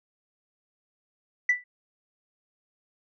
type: tone with exponential decay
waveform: sine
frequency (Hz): 1975.5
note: B6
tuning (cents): 0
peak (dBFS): -14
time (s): 1.49-1.64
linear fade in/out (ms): 5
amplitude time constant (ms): 31
effects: tanh soft clip ceiling -14 dBFS